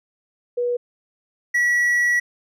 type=tone pair in turn; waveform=sine / triangle; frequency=485.6 / 1935.1 Hz; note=B4 / B6; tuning=-29 / -36 cents; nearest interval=2 octaves; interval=2393 cents; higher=second; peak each=-19 / -14 dBFS; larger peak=second; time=0.57-0.77 / 1.54-2.2 s; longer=second; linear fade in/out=10 ms; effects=none